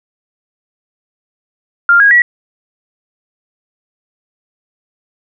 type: tone with pitch steps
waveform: sine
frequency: 1396.9 / 1642.1 / 1930.4 Hz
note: F6 / G#6 / B6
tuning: 0 / -20 / -40 cents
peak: -4 dBFS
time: 1.89-2.22 s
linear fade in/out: 2 ms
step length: 110 ms
effects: none